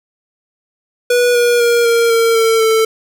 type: tone with pitch steps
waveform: square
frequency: 487.6 / 480.1 / 472.6 / 465.3 / 458.1 / 451 / 444 Hz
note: B4 / B4 / A#4 / A#4 / A#4 / A4 / A4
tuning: -22 / -49 / +24 / -3 / -30 / +43 / +16 cents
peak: -10 dBFS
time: 1.1-2.85 s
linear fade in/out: 5 ms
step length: 250 ms
effects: none